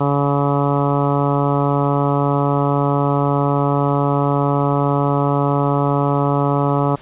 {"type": "harmonic tone", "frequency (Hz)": 141.9, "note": "C#3", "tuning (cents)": 41, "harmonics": [1, 2, 3, 4, 5, 6, 7, 8, 9], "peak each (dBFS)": [-18, -21, -23, -24, -25, -26, -26, -27, -28], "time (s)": [0, 6.96], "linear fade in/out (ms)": 10, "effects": ["pink hiss -43 dBFS RMS until 7.01 s", "resampled to 8000 Hz"]}